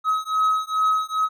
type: beating tone pair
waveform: triangle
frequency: 1274 / 1276.4 Hz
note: D#6 / D#6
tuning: +41 / +44 cents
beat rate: 2.4 Hz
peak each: -20 / -20 dBFS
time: 0.04-1.29 s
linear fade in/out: 50 ms
effects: none